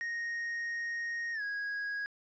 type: tone with pitch glide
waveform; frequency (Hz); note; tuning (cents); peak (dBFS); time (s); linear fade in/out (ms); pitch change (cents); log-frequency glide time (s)
triangle; 1864.7 to 1651.7; A#6 to G#6; 0 to -10; -32; 0.01-2.06; 0; -210; 1.33-1.42
effects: resampled to 16000 Hz + 12-bit